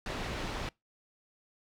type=low-pass noise; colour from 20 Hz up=pink; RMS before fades=-37 dBFS; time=0.06-0.69 s; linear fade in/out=2 ms; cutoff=4000 Hz; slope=12 dB/octave; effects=noise-tail reverb RT60 0.2 s tail -25 dB re dry